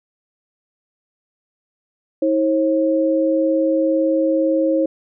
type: tone pair together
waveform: sine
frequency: 320.2 / 538 Hz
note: D#4 / C5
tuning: +50 / +48 cents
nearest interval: major sixth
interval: 898 cents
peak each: -17 dBFS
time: 2.22-4.86 s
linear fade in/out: 5 ms
effects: none